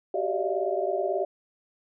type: tone cluster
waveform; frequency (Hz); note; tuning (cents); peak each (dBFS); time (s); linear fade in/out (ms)
sine; 378.1 / 396.7 / 580 / 629 / 692; F#4 / G4 / D5 / D#5 / F5; +38 / +21 / -22 / +19 / -16; -31; 0.14-1.25; 5
effects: none